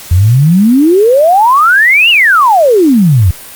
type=exponential two-way sweep; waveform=sine; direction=up then down; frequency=82.41 to 2930 to 82.41 Hz; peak=-3 dBFS; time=0.11-3.31 s; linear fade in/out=5 ms; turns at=2.1 s; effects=white hiss -29 dBFS RMS until 3.55 s + Opus 48 kbps